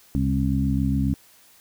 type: harmonic tone with a mistuned harmonic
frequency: 67.4 Hz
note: C#2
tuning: 48 cents flat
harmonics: 1 / 2 / 3 / 4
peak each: -25 / -25 / -25 / -25 dBFS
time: 0.15-1.14 s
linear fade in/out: 0 ms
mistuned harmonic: 1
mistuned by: +77 cents
effects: white hiss -54 dBFS RMS until 1.6 s